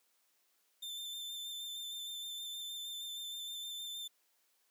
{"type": "tone with vibrato", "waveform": "40% pulse", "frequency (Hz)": 3562, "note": "A7", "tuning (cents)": 21, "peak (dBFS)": -40, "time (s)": [0.82, 4.08], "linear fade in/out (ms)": 10, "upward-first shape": "square", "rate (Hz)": 6.4, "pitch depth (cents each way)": 15, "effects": ["white hiss -75 dBFS RMS until 4.7 s", "high-pass 300 Hz 12 dB/octave"]}